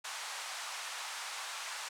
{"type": "band-pass noise", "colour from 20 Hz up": "pink", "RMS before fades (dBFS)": -42, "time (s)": [0.04, 1.89], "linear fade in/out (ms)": 10, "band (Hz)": [810, 9200], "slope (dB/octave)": 24, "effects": []}